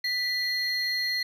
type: tone pair together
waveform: triangle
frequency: 1975.5 / 4228 Hz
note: B6 / C8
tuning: 0 / +17 cents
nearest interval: octave + minor second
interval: 1317 cents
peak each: -27 dBFS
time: 0.04-1.23 s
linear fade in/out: 5 ms
effects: none